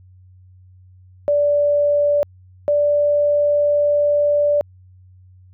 sine tone pair in turn, 582 / 584.7 Hz, D5 / D5, -16 / -8 cents, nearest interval unison, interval 8 cents, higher second, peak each -13 dBFS, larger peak neither, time 1.28-2.23 / 2.68-4.61 s, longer second, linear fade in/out 0 ms, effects added 92 Hz sine -44 dBFS peak until 5.53 s

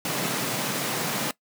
pink high-pass noise, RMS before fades -28 dBFS, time 0.05-1.31 s, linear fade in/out 2 ms, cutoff 130 Hz, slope 48 dB/octave, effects noise-tail reverb RT60 0.1 s tail -19 dB re dry

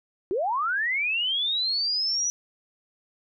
sine linear sweep, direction up, 339.6 to 5920 Hz, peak -23 dBFS, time 0.31-2.3 s, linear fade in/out 0 ms, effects none

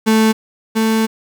35% pulse tone pair in turn, 220 / 221.7 Hz, A3 / A3, 0 / +13 cents, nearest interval unison, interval 13 cents, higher second, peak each -8 / -11 dBFS, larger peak first, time 0.06-0.33 / 0.75-1.07 s, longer second, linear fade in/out 20 ms, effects 7-bit

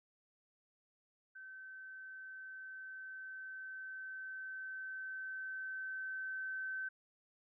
sine tone with level ramp, 1537 Hz, G6, 35 cents flat, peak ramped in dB -49 to -38 dBFS, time 1.35-6.89 s, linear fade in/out 10 ms, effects none

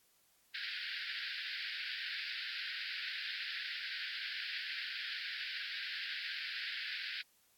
pink band-pass noise, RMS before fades -42 dBFS, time 0.54-7.22 s, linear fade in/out 10 ms, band 1500 to 4900 Hz, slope 96 dB/octave, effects white hiss -71 dBFS RMS until 7.57 s + AAC 64 kbps

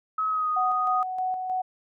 sine tone with pitch glide, 1280 to 1242.8 Hz, D#6 to D#6, +49 to -2 cents, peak -23 dBFS, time 0.18-1.03 s, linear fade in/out 5 ms, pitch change -51 cents, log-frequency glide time 0.29-0.49 s
sine tone with tremolo, 743 Hz, F#5, 7 cents sharp, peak -24 dBFS, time 0.56-1.62 s, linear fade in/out 10 ms, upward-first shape square, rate 3.2 Hz, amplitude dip 40%
effects none

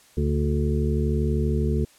harmonic tone with a mistuned harmonic, 72.5 Hz, D2, 22 cents flat, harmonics 1 / 2 / 3 / 5 / 6, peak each -23 / -26 / -28 / -30 / -31 dBFS, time 0.17-1.85 s, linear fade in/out 5 ms, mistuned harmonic 3, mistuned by +67 cents, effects white hiss -55 dBFS RMS until 1.98 s + low-pass 11000 Hz 12 dB/octave

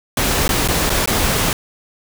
pink noise with dropouts, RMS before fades -17 dBFS, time 0.17-1.53 s, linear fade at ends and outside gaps 2 ms, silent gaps 0.48-0.491 / 0.677-0.685 / 0.896-0.901 / 1.059-1.074 s, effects none

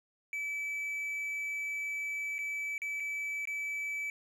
triangle tone with dropouts, 2303 Hz, D7, 34 cents flat, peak -32 dBFS, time 0.33-4.1 s, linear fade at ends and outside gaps 1 ms, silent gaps 2.383-2.389 / 2.78-2.818 / 3-3.003 / 3.454-3.473 s, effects none

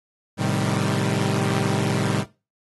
sawtooth chord, A half-diminished seventh, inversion none, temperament equal with one note detuned, 108.24 / 130.81 / 155.56 / 196 Hz, A2 / C3 / Eb3 / G3, -28 / 0 / 0 / 0 cents, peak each -22 dBFS, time 0.37-2.25 s, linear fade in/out 50 ms, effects noise-tail reverb RT60 0.3 s tail -21 dB re dry + AAC 32 kbps

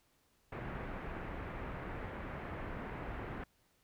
pink low-pass noise, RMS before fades -43 dBFS, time 0.52-3.44 s, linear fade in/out 5 ms, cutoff 2100 Hz, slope 24 dB/octave, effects pink hiss -73 dBFS RMS until 3.83 s

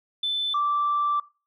sine tone pair in turn, 3520 / 1169.9 Hz, A7 / D6, 0 / -7 cents, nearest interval octave + perfect fifth, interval 1907 cents, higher first, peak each -22 / -20 dBFS, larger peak second, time 0.23-0.54 / 0.54-1.2 s, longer second, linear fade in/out 5 ms, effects noise-tail reverb RT60 0.3 s tail -18 dB re dry + tanh soft clip ceiling -17 dBFS

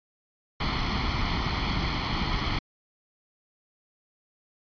pink noise with comb filter, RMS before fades -27 dBFS, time 0.6-2.59 s, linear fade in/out 5 ms, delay 0.93 ms, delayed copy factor +0.65, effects resampled to 11025 Hz

